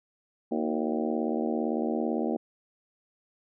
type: harmonic tone with a mistuned harmonic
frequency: 77.78 Hz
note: D#2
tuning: in tune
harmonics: 3 / 4 / 5 / 6 / 7 / 8 / 9 / 10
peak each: -30 / -32 / -34 / -36 / -37 / -38 / -39 / -40 dBFS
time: 0.51-2.37 s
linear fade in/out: 10 ms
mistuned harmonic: 5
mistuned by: -76 cents
effects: none